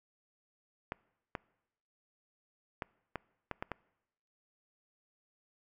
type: clicks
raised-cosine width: 0.5 ms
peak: -21 dBFS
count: 7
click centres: 0.921 / 1.352 / 2.822 / 3.157 / 3.513 / 3.625 / 3.717 s
effects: noise-tail reverb RT60 0.9 s tail -24 dB re dry

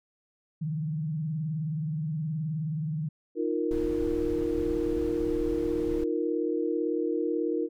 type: tone with vibrato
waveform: sine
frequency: 155.5 Hz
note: D#3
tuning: 1 cent flat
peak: -28 dBFS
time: 0.61-3.09 s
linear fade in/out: 10 ms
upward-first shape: sine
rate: 19 Hz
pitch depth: 120 cents each way
type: chord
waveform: sine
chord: Eb suspended second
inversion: none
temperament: equal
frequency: 311.1 / 349.2 / 466.2 Hz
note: Eb4 / F4 / Bb4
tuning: 0 / 0 / 0 cents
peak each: -30 dBFS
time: 3.35-7.69 s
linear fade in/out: 50 ms
type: noise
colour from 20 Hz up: brown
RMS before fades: -37 dBFS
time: 3.71-6.04 s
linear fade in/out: 2 ms
effects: none

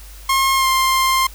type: tone with pitch glide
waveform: sawtooth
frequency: 1073 to 1054 Hz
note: C6 to C6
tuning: +43 to +12 cents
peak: -10 dBFS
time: 0.29-1.27 s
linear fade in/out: 5 ms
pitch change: -31 cents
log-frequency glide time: 0.55-0.67 s
effects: added 50 Hz sine -36 dBFS peak until 1.34 s + white hiss -43 dBFS RMS until 1.34 s

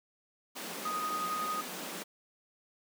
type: high-pass noise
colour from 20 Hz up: pink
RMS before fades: -41 dBFS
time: 0.55-2.04 s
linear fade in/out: 20 ms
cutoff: 170 Hz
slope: 96 dB/octave
type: tone with tremolo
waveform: sine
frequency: 1244.5 Hz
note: D#6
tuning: in tune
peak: -31 dBFS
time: 0.85-1.61 s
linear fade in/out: 5 ms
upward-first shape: sine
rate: 11 Hz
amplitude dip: 30%
effects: none

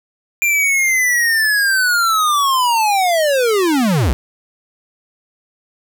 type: linear sweep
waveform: square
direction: down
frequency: 2391 to 49 Hz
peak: -13 dBFS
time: 0.42-4.13 s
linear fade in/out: 0 ms
effects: none

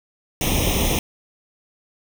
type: noise with comb filter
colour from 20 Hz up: pink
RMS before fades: -20 dBFS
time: 0.41-0.99 s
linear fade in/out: 2 ms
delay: 0.33 ms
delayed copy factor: +0.9
effects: none

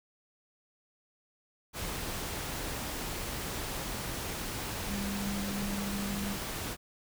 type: tone in noise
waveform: sine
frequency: 200 Hz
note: G3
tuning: 35 cents sharp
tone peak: -34 dBFS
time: 4.87-6.37 s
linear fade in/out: 50 ms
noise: pink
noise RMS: -37 dBFS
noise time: 1.73-6.77 s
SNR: 0 dB
effects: none

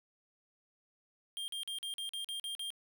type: tone bursts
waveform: square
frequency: 3200 Hz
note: G7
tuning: 35 cents sharp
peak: -38 dBFS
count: 9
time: 1.37-2.704 s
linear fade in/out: 0 ms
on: 110 ms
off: 43 ms
effects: none

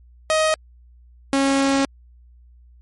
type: tone pair in turn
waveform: sawtooth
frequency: 628 / 273.7 Hz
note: D#5 / C#4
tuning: +16 / -22 cents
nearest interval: octave + major second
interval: 1438 cents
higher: first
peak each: -12 dBFS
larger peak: neither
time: 0.3-0.54 / 1.33-1.85 s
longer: second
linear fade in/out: 0 ms
effects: added 60 Hz sine -46 dBFS peak until 2.81 s + MP3 48 kbps

